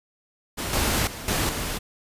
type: noise with level steps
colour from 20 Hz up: pink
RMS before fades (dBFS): -29 / -23 / -36 / -24 / -29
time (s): 0.57-1.79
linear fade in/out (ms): 20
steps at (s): 0.73 / 1.07 / 1.28 / 1.49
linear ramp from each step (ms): 2
effects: resampled to 32000 Hz